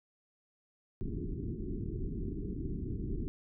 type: low-pass noise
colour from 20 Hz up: pink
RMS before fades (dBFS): -37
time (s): 1.01-3.28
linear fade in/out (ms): 0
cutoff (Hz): 410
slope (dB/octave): 96
effects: none